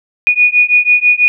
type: beating tone pair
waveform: sine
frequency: 2458 / 2464.1 Hz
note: D#7 / D#7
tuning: -22 / -17 cents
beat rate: 6.1 Hz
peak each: -10 dBFS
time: 0.27-1.28 s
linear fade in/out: 0 ms
effects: none